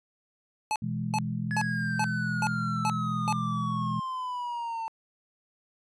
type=tone bursts; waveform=square; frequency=861 Hz; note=A5; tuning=38 cents flat; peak=-26 dBFS; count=7; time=0.71-3.326 s; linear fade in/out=0 ms; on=48 ms; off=380 ms
type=chord; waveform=sine; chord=E major; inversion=second; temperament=equal with one note detuned; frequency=123.47 / 164.81 / 209.6 Hz; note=B2 / E3 / G#3; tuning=0 / 0 / +16 cents; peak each=-33 dBFS; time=0.82-4 s; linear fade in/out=5 ms
type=exponential sweep; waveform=triangle; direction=down; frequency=1703 to 893 Hz; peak=-29 dBFS; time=1.51-4.88 s; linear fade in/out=0 ms
effects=resampled to 24000 Hz